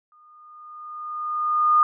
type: tone with exponential growth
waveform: sine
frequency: 1222 Hz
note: D#6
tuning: 32 cents flat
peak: -12 dBFS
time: 0.12-1.83 s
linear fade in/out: 1 ms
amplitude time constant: 370 ms
effects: none